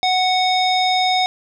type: tone with low-pass filter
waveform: square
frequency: 740 Hz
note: F#5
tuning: in tune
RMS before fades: -17 dBFS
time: 0.03-1.26 s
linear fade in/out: 0 ms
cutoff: 4400 Hz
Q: 9.1
effects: none